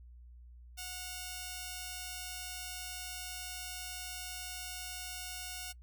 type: tone pair together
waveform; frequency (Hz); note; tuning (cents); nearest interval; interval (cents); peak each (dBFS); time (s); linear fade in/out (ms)
5% pulse; 730 / 2756; F#5 / F7; -24 / -24; octave + major seventh; 2300; -32 / -36; 0.77-5.73; 20
effects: noise-tail reverb RT60 0.1 s tail -22 dB re dry + added 60 Hz sine -51 dBFS peak until 5.82 s